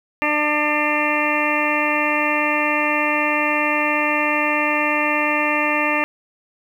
harmonic tone with a mistuned harmonic, 298.6 Hz, D4, 29 cents sharp, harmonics 1 / 2 / 3 / 4 / 6 / 7 / 8 / 9, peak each -25 / -25 / -25 / -25 / -25 / -25 / -25 / -25 dBFS, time 0.22-6.04 s, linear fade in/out 0 ms, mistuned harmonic 9, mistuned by +24 cents, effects 8-bit

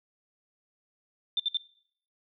sine tone bursts, 3568 Hz, A7, 23 cents sharp, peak -24 dBFS, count 3, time 1.37-1.571 s, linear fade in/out 2 ms, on 27 ms, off 60 ms, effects noise-tail reverb RT60 0.6 s tail -19 dB re dry

